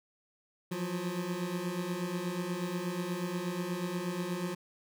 25% pulse beating tone pair, 171.8 / 180.1 Hz, F3 / F#3, -28 / -46 cents, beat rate 8.3 Hz, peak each -34 / -31 dBFS, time 0.71-4.55 s, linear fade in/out 10 ms, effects none

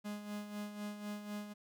45% pulse tone with tremolo, 207.7 Hz, G#3, in tune, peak -39 dBFS, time 0.04-1.54 s, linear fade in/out 20 ms, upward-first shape sine, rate 4 Hz, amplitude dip 60%, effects none

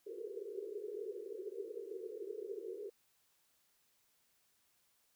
pink band-pass noise, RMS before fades -45 dBFS, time 0.06-2.9 s, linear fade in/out 10 ms, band 370 to 470 Hz, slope 96 dB/octave, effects white hiss -75 dBFS RMS until 5.15 s

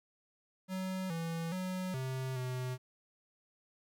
square tone with pitch steps, 187.4 / 165.6 / 185 / 130.9 / 127.2 Hz, F#3 / E3 / F#3 / C3 / C3, +22 / +8 / 0 / +1 / -48 cents, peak -36 dBFS, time 0.68-2.78 s, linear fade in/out 50 ms, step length 420 ms, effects 13-bit

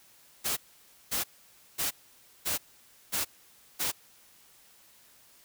white noise bursts, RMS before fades -30 dBFS, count 6, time 0.44-3.92 s, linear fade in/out 20 ms, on 130 ms, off 540 ms, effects white hiss -59 dBFS RMS until 5.44 s

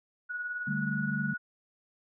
sine tone with tremolo, 1462 Hz, F#6, 21 cents flat, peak -31 dBFS, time 0.29-1.38 s, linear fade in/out 20 ms, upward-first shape sine, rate 19 Hz, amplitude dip 45%
sine chord, D suspended fourth, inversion none, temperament equal, 146.83 / 196 / 220 Hz, D3 / G3 / A3, 0 / 0 / 0 cents, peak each -34 dBFS, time 0.67-1.34 s, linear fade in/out 10 ms
effects none

